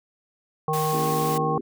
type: harmonic tone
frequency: 155.56 Hz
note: D#3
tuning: in tune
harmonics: 1 / 3 / 5 / 7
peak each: -27 / -27 / -27 / -27 dBFS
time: 0.68-1.58 s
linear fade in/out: 2 ms
type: noise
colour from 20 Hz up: white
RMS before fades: -34 dBFS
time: 0.73-1.38 s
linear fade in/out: 5 ms
type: chord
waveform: sine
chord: A# diminished seventh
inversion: none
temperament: just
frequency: 233.1 / 279.7 / 335.6 / 402.8 Hz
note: A#3 / C#4 / E4 / G4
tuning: 0 / +16 / +31 / +47 cents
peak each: -34 dBFS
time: 0.93-1.61 s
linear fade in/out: 2 ms
effects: none